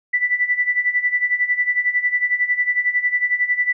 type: tone with tremolo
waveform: sine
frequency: 1975.5 Hz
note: B6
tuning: in tune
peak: -13 dBFS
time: 0.13-3.73 s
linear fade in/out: 10 ms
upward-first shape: sine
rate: 11 Hz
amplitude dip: 80%
effects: none